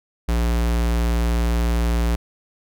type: tone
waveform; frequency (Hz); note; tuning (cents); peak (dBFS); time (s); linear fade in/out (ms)
square; 58.27; A#1; 0; -18; 0.28-2.16; 10
effects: none